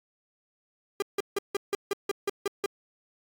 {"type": "tone bursts", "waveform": "45% pulse", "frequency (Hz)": 401.2, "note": "G4", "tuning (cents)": 40, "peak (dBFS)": -25, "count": 10, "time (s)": [1, 2.66], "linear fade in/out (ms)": 2, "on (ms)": 22, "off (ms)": 160, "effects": ["AAC 48 kbps"]}